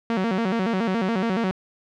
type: tone with vibrato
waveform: sawtooth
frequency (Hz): 207.7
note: G#3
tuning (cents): 0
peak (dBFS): -17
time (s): 0.1-1.51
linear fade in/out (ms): 0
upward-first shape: square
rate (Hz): 7.1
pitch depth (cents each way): 180
effects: low-pass 3000 Hz 12 dB/octave